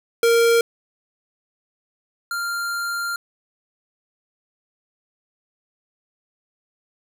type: tone pair in turn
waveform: square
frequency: 464.7 / 1392.5 Hz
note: A#4 / F6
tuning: -5 / -5 cents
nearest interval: octave + perfect fifth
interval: 1900 cents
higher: second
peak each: -14 / -24 dBFS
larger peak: first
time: 0.23-0.61 / 2.31-3.16 s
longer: second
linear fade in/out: 2 ms
effects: none